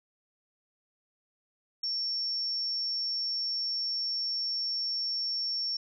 sine tone, 5460 Hz, F8, 40 cents flat, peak -29 dBFS, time 1.83-5.77 s, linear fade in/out 5 ms, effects none

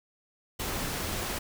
pink noise, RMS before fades -33 dBFS, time 0.59-1.39 s, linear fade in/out 10 ms, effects none

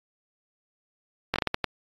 slowing click train, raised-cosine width 0.3 ms, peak -8 dBFS, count 7, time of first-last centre 1.34-1.643 s, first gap 19 ms, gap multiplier 1.39, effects AAC 32 kbps

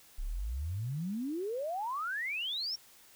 sine exponential sweep, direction up, 30.57 to 5660 Hz, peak -33 dBFS, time 0.18-2.76 s, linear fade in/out 10 ms, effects white hiss -59 dBFS RMS until 3.15 s

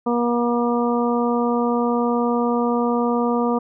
harmonic tone, 239 Hz, A#3, 43 cents sharp, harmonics 1 / 2 / 3 / 4 / 5, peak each -20 / -22 / -27 / -27 / -28 dBFS, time 0.06-3.59 s, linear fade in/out 10 ms, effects none

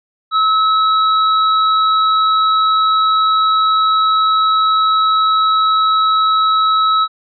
square tone, 1294 Hz, E6, 32 cents flat, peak -11 dBFS, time 0.31-7.08 s, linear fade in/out 50 ms, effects resampled to 11025 Hz

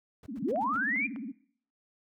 brown noise bursts, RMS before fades -46 dBFS, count 5, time 0.23-0.767 s, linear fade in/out 2 ms, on 33 ms, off 93 ms
sine tone with vibrato, 246.9 Hz, B3, in tune, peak -35 dBFS, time 0.28-1.32 s, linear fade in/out 10 ms, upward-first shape sine, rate 17 Hz, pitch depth 280 cents each way
sine linear sweep, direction up, 152.7 to 2447 Hz, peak -27 dBFS, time 0.42-1.07 s, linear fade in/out 10 ms
click train, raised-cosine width 0.5 ms, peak -33 dBFS, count 4, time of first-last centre 0.56-1.161 s, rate 4.99 Hz
effects noise-tail reverb RT60 0.6 s tail -21 dB re dry + high-pass 100 Hz 12 dB/octave

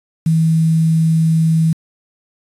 sine tone with quantisation, 161.5 Hz, E3, 35 cents flat, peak -10 dBFS, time 0.26-1.73 s, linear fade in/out 5 ms, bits 6, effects resampled to 32000 Hz

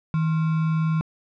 sine tone with sample-and-hold, 160 Hz, D#3, 49 cents sharp, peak -19 dBFS, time 0.14-1.01 s, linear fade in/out 0 ms, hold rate 1225 Hz, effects low-pass 2000 Hz 12 dB/octave

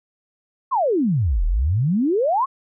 sine exponential two-way sweep, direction down then up, 1137 to 36.74 to 1137 Hz, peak -16 dBFS, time 0.71-2.46 s, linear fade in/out 20 ms, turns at 1.45 s, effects none

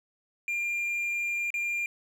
triangle tone with dropouts, 2396 Hz, D7, 34 cents sharp, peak -26 dBFS, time 0.48-1.86 s, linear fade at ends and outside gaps 1 ms, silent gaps 1.504-1.541 s, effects none

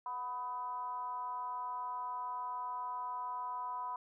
sine tone with frequency modulation, 994 Hz, B5, 11 cents sharp, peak -37 dBFS, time 0.06-3.96 s, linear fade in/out 2 ms, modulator 261 Hz, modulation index 0.57, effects none

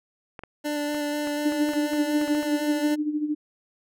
clicks, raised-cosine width 0.5 ms, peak -23 dBFS, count 12, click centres 0.392 / 0.436 / 0.946 / 1.273 / 1.522 / 1.69 / 1.735 / 1.934 / 2.214 / 2.279 / 2.35 / 2.429 s
25% pulse tone with vibrato, 294.8 Hz, D4, 7 cents sharp, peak -22 dBFS, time 0.64-2.96 s, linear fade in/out 20 ms, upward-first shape square, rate 4.1 Hz, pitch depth 10 cents each way
sine tone with tremolo, 300.4 Hz, D4, 39 cents sharp, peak -21 dBFS, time 1.45-3.35 s, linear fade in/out 10 ms, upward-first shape sine, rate 13 Hz, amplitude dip 65%
effects none

